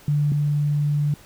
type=tone pair in turn; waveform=sine; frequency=146.83 / 146.83 Hz; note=D3 / D3; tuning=0 / 0 cents; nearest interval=unison; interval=0 cents; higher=neither; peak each=-17 / -18 dBFS; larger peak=first; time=0.08-0.32 / 0.32-1.14 s; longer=second; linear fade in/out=2 ms; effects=pink hiss -49 dBFS RMS until 1.25 s